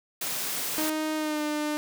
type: high-pass noise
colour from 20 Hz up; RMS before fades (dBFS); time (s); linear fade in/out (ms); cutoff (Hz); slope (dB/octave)
white; -31; 0.21-0.9; 5; 120; 96
type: tone with pitch glide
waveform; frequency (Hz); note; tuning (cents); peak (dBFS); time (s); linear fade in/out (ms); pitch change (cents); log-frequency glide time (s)
sawtooth; 310.8 to 300.2; D#4 to D4; -2 to +38; -23; 0.78-1.77; 0; -60; 1.16-1.42
effects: none